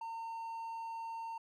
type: tone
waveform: triangle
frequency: 911 Hz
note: A#5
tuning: 40 cents flat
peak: -38 dBFS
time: 0.01-1.38 s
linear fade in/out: 5 ms
effects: none